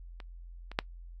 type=clicks; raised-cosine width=0.3 ms; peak=-29 / -27 / -10 dBFS; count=3; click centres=0.202 / 0.716 / 0.789 s; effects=noise-tail reverb RT60 0.1 s tail -23 dB re dry + added 43 Hz sine -44 dBFS peak until 1.2 s